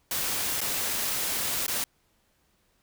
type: noise with dropouts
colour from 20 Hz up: white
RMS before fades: -29 dBFS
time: 0.11-1.84 s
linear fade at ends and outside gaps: 2 ms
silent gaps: 0.606-0.614 / 1.665-1.68 s
effects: pink hiss -69 dBFS RMS until 2.82 s